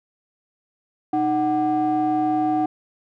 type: ring-modulated tone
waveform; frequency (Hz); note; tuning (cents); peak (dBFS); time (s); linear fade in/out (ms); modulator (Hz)
triangle; 218.4; A3; -13; -13; 1.13-2.66; 5; 527
effects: none